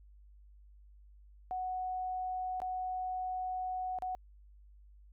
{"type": "tone with dropouts", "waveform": "sine", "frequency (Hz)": 740, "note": "F#5", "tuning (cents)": 0, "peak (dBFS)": -34, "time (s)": [1.51, 4.15], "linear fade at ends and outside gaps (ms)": 0, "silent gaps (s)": [[2.602, 2.618], [3.987, 4.022]], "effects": ["added 50 Hz sine -55 dBFS peak until 5.12 s"]}